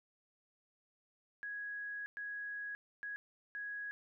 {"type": "tone bursts at uneven times", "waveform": "sine", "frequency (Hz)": 1663, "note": "G#6", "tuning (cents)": 2, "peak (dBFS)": -40, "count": 4, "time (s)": [[1.43, 2.06], [2.17, 2.75], [3.03, 3.16], [3.55, 3.91]], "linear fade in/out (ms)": 0, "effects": []}